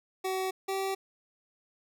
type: tone pair in turn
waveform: 25% pulse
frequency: 377.3 / 386.6 Hz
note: F#4 / G4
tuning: +34 / -24 cents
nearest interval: unison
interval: 42 cents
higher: second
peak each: -26 dBFS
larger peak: neither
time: 0.24-0.51 / 0.68-0.95 s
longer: neither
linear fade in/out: 10 ms
effects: none